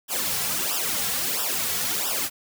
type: noise with flanger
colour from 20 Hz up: white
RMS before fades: -26 dBFS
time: 0.08-2.3 s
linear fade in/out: 50 ms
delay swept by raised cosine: 0.46 to 3.36 ms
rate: 1.5 Hz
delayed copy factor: -1
effects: none